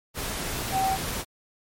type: tone in noise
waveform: sine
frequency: 768 Hz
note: G5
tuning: 36 cents flat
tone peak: -22 dBFS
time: 0.71-0.98 s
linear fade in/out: 50 ms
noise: pink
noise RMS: -31 dBFS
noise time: 0.14-1.25 s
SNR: +6 dB
effects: MP3 64 kbps